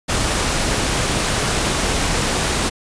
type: noise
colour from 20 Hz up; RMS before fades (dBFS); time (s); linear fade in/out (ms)
pink; -19; 0.08-2.7; 20
effects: resampled to 22050 Hz